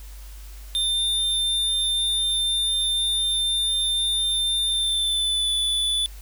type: tone with pitch glide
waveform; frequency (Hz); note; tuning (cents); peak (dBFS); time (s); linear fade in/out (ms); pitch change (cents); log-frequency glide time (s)
square; 3599 to 3476; A7 to A7; +38 to -22; -21; 0.75-6.06; 0; -60; 4.66-5.5
effects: added 50 Hz sine -37 dBFS peak until 6.21 s + white hiss -49 dBFS RMS until 6.21 s